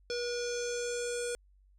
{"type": "tone with low-pass filter sweep", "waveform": "square", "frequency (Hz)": 481.9, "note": "B4", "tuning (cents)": -43, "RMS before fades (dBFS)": -35, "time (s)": [0.1, 1.35], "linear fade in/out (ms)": 0, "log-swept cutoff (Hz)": [5200, 8500], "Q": 4.5, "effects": ["added 48 Hz sine -60 dBFS peak until 1.78 s"]}